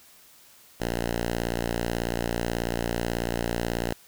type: tone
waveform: 5% pulse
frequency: 58.27 Hz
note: A#1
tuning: in tune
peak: -15 dBFS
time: 0.8-3.93 s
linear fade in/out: 5 ms
effects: white hiss -54 dBFS RMS until 4.07 s